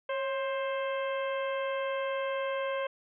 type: harmonic tone with a mistuned harmonic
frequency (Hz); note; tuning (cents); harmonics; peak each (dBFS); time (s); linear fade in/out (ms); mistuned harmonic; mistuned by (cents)
527; C5; +12; 1 / 2 / 3 / 4 / 5 / 6; -31 / -37 / -41 / -43 / -45 / -47; 0.09-2.87; 5; 1; +59
effects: none